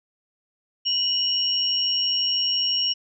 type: tone pair together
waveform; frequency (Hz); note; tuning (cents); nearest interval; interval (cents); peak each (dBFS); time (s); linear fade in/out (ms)
sine; 2938 / 5546; F#7 / F8; -13 / -13; major seventh; 1100; -23; 0.85-2.94; 20
effects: none